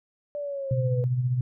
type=linear sweep; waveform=sine; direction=down; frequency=587.3 to 489.4 Hz; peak=-29 dBFS; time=0.35-1.04 s; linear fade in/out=0 ms
type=tone with tremolo; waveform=sine; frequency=125.3 Hz; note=B2; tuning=25 cents sharp; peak=-20 dBFS; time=0.71-1.41 s; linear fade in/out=2 ms; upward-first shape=sine; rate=15 Hz; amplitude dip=50%
effects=none